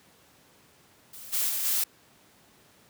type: noise with level steps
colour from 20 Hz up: blue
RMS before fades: -44 / -27 / -30 / -26 dBFS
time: 1.13-1.84 s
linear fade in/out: 5 ms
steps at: 1.32 / 1.48 / 1.64 s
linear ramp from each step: 20 ms
effects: pink hiss -59 dBFS RMS until 2.89 s + high-pass 100 Hz 12 dB/octave